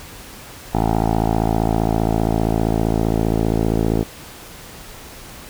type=tone with low-pass filter sweep; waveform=10% pulse; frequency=55.2 Hz; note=A1; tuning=6 cents sharp; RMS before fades=-18 dBFS; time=0.73-4.04 s; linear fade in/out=20 ms; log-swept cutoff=790 to 520 Hz; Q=3; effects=pink hiss -38 dBFS RMS until 5.49 s